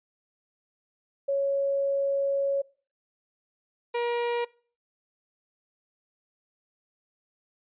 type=tone pair in turn; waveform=sine / 30% pulse; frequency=554.4 / 476.1 Hz; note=C#5 / A#4; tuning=0 / +37 cents; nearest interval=minor third; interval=263 cents; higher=first; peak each=-23 dBFS; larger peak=neither; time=1.28-2.62 / 3.94-4.45 s; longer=first; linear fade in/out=10 ms; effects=noise-tail reverb RT60 0.4 s tail -22 dB re dry + resampled to 8000 Hz